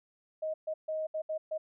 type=tone bursts at uneven times; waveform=sine; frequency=627 Hz; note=D#5; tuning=13 cents sharp; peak=-31 dBFS; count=6; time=0.42-0.54 / 0.67-0.74 / 0.88-1.07 / 1.14-1.22 / 1.29-1.38 / 1.51-1.58 s; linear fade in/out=10 ms; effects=none